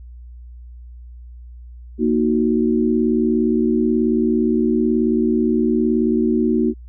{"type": "chord", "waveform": "sine", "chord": "D# minor", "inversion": "second", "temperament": "equal", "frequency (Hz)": [233.1, 311.1, 370], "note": ["A#3", "D#4", "F#4"], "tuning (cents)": [0, 0, 0], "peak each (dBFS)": [-17, -20, -20], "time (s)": [1.98, 6.74], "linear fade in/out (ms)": 50, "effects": ["added 60 Hz sine -35 dBFS peak until 6.88 s"]}